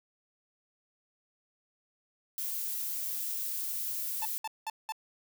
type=noise; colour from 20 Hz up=violet; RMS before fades=-35 dBFS; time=2.38-4.38 s; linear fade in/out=0 ms
type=tone bursts; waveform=45% pulse; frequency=880 Hz; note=A5; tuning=in tune; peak=-33 dBFS; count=4; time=4.22-4.922 s; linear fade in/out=2 ms; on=33 ms; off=190 ms
effects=none